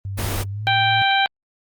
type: tone with pitch glide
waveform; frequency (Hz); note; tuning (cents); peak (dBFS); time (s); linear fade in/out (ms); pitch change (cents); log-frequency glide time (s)
sine; 98 to 111.28; G2 to A2; 0 to +20; -25; 0.05-1.02; 0; +220; 0.49-0.69
type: noise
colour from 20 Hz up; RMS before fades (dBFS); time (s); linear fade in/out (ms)
pink; -25; 0.17-0.44; 20
type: harmonic tone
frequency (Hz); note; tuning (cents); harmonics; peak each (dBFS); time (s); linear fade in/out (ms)
784; G5; 0; 1 / 2 / 3 / 4 / 5; -18 / -21 / -23 / -24 / -25; 0.67-1.26; 0
effects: Opus 24 kbps